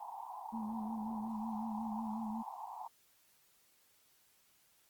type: band-pass noise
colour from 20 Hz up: white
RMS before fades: -46 dBFS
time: 0-2.88 s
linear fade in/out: 5 ms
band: 740 to 1000 Hz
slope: 96 dB/octave
type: tone with vibrato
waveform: sine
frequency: 220 Hz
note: A3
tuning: in tune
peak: -38 dBFS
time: 0.52-2.43 s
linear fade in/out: 20 ms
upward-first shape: sine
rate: 5.5 Hz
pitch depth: 53 cents each way
effects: white hiss -70 dBFS RMS until 4.89 s + Opus 24 kbps